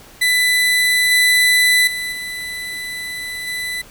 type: tone with level steps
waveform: 30% pulse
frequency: 1994 Hz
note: B6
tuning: 16 cents sharp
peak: -10 / -8 / -19 / -22 / -19 dBFS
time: 0.21-3.82 s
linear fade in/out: 10 ms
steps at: 1.11 / 1.87 / 2.12 / 3.47 s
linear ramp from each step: 5 ms
effects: pink hiss -43 dBFS RMS until 3.9 s